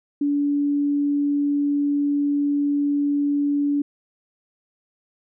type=tone; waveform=sine; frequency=287.4 Hz; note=D4; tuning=37 cents flat; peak=-18 dBFS; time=0.21-3.82 s; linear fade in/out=5 ms; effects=none